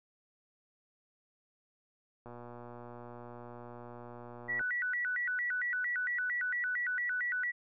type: click train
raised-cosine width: 1 ms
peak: -34 dBFS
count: 283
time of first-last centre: 2.26-4.61 s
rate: 120 Hz
type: tone with vibrato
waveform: sine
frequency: 1700 Hz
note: G#6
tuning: 40 cents sharp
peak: -31 dBFS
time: 4.48-7.52 s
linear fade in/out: 20 ms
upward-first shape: square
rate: 4.4 Hz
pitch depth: 230 cents each way
effects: none